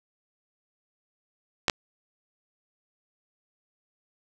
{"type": "clicks", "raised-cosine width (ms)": 0.2, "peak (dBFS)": -5, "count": 2, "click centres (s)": [1.682, 1.698], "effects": []}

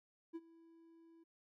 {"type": "tone with ADSR envelope", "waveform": "triangle", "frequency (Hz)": 330.5, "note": "E4", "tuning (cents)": 5, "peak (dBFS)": -39, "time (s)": [0.33, 1.24], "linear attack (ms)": 27, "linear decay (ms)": 40, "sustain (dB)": -20, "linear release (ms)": 13, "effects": []}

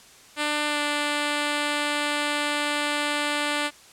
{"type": "tone with pitch glide", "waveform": "5% pulse", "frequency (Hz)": [297.2, 293.8], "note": ["D4", "D4"], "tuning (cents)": [21, 1], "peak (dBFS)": -12, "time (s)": [0.36, 3.71], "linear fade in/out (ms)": 50, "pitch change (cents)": -20, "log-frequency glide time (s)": [0.67, 0.79], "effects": ["white hiss -50 dBFS RMS until 3.92 s", "low-pass 9000 Hz 12 dB/octave"]}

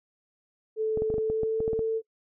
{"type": "tone with pitch glide", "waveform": "sine", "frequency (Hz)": [437.7, 445.9], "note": ["A4", "A4"], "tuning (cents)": [-9, 23], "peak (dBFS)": -24, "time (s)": [0.76, 2.02], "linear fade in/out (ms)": 50, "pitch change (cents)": 32, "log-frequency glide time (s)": [1.16, 1.72]}
{"type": "clicks", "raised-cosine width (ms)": 2, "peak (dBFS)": -20, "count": 11, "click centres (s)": [0.974, 1.021, 1.102, 1.141, 1.182, 1.3, 1.433, 1.604, 1.679, 1.732, 1.792]}
{"effects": ["noise-tail reverb RT60 0.1 s tail -23 dB re dry"]}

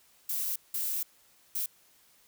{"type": "noise bursts at uneven times", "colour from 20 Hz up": "violet", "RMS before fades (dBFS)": -32, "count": 3, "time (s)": [[0.29, 0.56], [0.74, 1.03], [1.55, 1.66]], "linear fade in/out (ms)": 5, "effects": ["white hiss -63 dBFS RMS until 2.27 s"]}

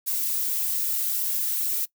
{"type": "noise with flanger", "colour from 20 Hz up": "violet", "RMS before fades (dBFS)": -26, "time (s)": [0.06, 1.86], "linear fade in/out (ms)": 20, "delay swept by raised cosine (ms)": [1.8, 4.8], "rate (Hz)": 0.79, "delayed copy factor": 0.5, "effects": ["noise-tail reverb RT60 0.1 s tail -21 dB re dry"]}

